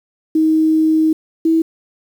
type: tone pair in turn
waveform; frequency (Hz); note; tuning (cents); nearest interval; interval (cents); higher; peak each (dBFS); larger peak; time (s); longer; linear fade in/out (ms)
sine; 315.8 / 324.7; D#4 / E4; +26 / -26; unison; 48; second; -10; neither; 0.35-1.13 / 1.45-1.62; first; 5
effects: 7-bit